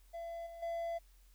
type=tone with level steps; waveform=triangle; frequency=675 Hz; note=E5; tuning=41 cents sharp; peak=-39 / -45 / -34 dBFS; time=0.13-0.99 s; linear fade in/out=20 ms; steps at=0.46 / 0.62 s; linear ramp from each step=10 ms; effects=added 44 Hz sine -60 dBFS peak until 1.34 s + white hiss -71 dBFS RMS until 1.34 s